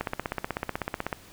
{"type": "click train", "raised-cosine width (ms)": 0.5, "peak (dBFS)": -13, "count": 19, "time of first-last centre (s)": [0.01, 1.128], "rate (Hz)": 16.1, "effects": ["pink hiss -51 dBFS RMS until 1.32 s"]}